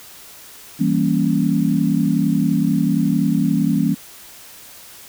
sine chord, E diminished seventh, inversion none, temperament equal, 164.81 / 196 / 233.1 / 277.2 Hz, E3 / G3 / Bb3 / Db4, 0 / 0 / 0 / 0 cents, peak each -20 dBFS, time 0.79-3.95 s, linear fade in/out 20 ms, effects white hiss -41 dBFS RMS until 5.08 s

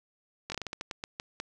slowing click train, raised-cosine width 0.2 ms, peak -18 dBFS, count 12, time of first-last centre 0.5-1.401 s, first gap 20 ms, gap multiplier 1.26, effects none

